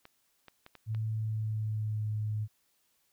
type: clicks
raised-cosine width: 0.3 ms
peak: -33 dBFS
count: 5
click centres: 0.054 / 0.483 / 0.664 / 0.753 / 0.948 s
type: tone with pitch glide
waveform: sine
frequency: 110 to 106.99 Hz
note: A2 to A2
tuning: 0 to -48 cents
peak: -30 dBFS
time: 0.86-2.48 s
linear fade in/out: 50 ms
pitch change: -48 cents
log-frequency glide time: 1.08-2.07 s
effects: white hiss -73 dBFS RMS until 3.12 s